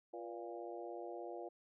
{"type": "harmonic tone with a mistuned harmonic", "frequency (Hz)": 116.54, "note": "A#2", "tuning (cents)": 0, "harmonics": [3, 4, 5, 6, 7], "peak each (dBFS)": [-48, -50, -51, -50, -55], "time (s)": [0.13, 1.49], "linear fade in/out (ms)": 10, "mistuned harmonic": 4, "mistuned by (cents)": 62, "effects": []}